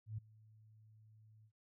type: tone with ADSR envelope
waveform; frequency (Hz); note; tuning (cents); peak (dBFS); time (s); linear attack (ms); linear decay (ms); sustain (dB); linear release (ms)
sine; 108.6; A2; -22; -38; 0.06-1.52; 120; 8; -23; 73
effects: none